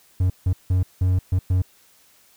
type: tone bursts at uneven times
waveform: triangle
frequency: 91.9 Hz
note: F#2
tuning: 11 cents flat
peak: -14 dBFS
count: 6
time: 0.2-0.3 / 0.46-0.53 / 0.7-0.83 / 1.01-1.19 / 1.32-1.39 / 1.5-1.62 s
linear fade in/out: 5 ms
effects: white hiss -56 dBFS RMS until 2.36 s